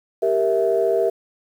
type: chord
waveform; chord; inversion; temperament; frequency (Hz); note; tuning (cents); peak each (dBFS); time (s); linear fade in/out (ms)
sine; E diminished; first; equal with one note detuned; 392 / 466.2 / 656.6; G4 / Bb4 / E5; 0 / 0 / -7; -20; 0.22-1.1; 10
effects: tanh soft clip ceiling -7 dBFS + 8-bit